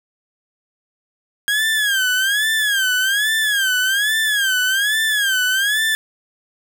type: tone with vibrato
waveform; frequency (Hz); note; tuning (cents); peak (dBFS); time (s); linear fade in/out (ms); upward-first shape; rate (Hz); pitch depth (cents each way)
30% pulse; 1627; G#6; -36; -13; 1.48-5.95; 0; sine; 1.2; 150
effects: none